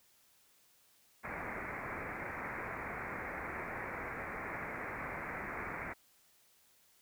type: low-pass noise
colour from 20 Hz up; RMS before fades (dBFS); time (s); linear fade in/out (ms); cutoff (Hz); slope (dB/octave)
white; -42; 1.23-5.94; 20; 2300; 96
effects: white hiss -68 dBFS RMS until 7.01 s